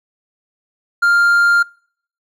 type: tone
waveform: triangle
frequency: 1399 Hz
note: F6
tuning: 3 cents sharp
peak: -8 dBFS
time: 1.02-1.63 s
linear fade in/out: 10 ms
effects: noise-tail reverb RT60 0.6 s tail -26 dB re dry